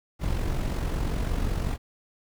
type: noise with amplitude modulation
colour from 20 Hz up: brown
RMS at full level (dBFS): -25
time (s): 0.19-1.78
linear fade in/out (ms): 50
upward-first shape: sine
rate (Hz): 45.5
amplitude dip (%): 50
effects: none